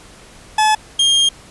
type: tone pair in turn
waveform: 40% pulse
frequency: 860 / 3219 Hz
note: A5 / G7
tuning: -40 / +45 cents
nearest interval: octave + major seventh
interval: 2285 cents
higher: second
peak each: -10 dBFS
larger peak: neither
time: 0.58-0.75 / 0.99-1.29 s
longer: second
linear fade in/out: 5 ms
effects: pink hiss -42 dBFS RMS until 1.5 s + resampled to 24000 Hz